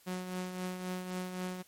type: tone with tremolo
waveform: sawtooth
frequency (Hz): 183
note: F#3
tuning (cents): -19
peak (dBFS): -30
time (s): 0.06-1.63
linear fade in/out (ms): 20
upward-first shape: triangle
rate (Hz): 3.8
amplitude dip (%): 55
effects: white hiss -63 dBFS RMS until 1.67 s + MP3 64 kbps